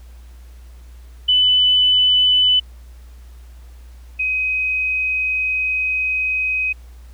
sine tone pair in turn, 2998 / 2521 Hz, F#7 / D#7, +22 / +22 cents, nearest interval minor third, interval 300 cents, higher first, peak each -11 / -17 dBFS, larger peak first, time 1.28-2.6 / 4.19-6.73 s, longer second, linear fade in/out 10 ms, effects added 60 Hz sine -37 dBFS peak until 7.13 s + pink hiss -54 dBFS RMS until 7.13 s

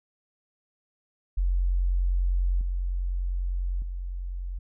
sine tone with level steps, 45 Hz, F#1, 47 cents flat, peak -21 / -25 / -30 dBFS, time 1.37-4.59 s, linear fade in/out 10 ms, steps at 2.61 / 3.82 s, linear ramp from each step 2 ms, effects none

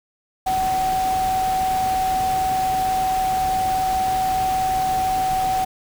sine tone in noise, 754 Hz, F#5, 32 cents sharp, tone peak -18 dBFS, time 0.46-5.65 s, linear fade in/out 10 ms, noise pink, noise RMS -31 dBFS, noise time 0.46-5.65 s, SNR +10 dB, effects none

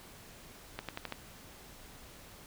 accelerating click train, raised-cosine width 0.3 ms, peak -21 dBFS, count 5, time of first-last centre 0.79-1.124 s, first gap 97 ms, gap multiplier 0.9, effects pink hiss -53 dBFS RMS until 2.46 s

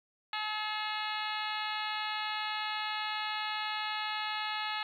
harmonic tone with a mistuned harmonic, 427.9 Hz, A4, 48 cents flat, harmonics 2 / 3 / 4 / 5 / 6 / 7 / 8 / 9 / 10, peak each -38 / -40 / -41 / -42 / -43 / -43 / -44 / -45 / -45 dBFS, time 0.33-4.83 s, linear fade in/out 2 ms, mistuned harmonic 7, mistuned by -62 cents, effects 11-bit

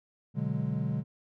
triangle chord, G# half-diminished seventh, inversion first, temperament equal, 123.47 / 146.83 / 185 / 207.7 Hz, B2 / D3 / F#3 / G#3, 0 / 0 / 0 / 0 cents, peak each -32 / -30 / -34 / -33 dBFS, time 0.34-1.04 s, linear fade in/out 50 ms, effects none

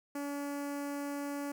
sawtooth tone with notch filter, 285.1 Hz, C#4, 49 cents sharp, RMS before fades -38 dBFS, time 0.15-1.52 s, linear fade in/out 5 ms, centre 3600 Hz, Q 0.92, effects 12-bit

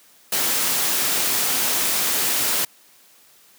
white noise, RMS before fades -21 dBFS, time 0.32-2.65 s, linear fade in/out 5 ms, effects white hiss -53 dBFS RMS until 3.58 s + high-pass 150 Hz 12 dB/octave

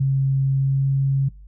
sine tone with pitch glide, 135.5 to 136.52 Hz, C#3 to C#3, -39 to -26 cents, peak -16 dBFS, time 0-1.29 s, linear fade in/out 10 ms, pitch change +13 cents, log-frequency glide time 0.54-0.87 s, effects noise-tail reverb RT60 0.3 s tail -22 dB re dry + added 50 Hz sine -40 dBFS peak until 1.47 s

